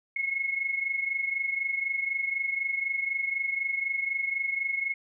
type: tone pair together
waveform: sine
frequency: 2173 / 2197 Hz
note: C#7 / C#7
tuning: -35 / -16 cents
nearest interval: unison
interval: 19 cents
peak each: -28 / -33 dBFS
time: 0.16-4.94 s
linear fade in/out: 5 ms
effects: none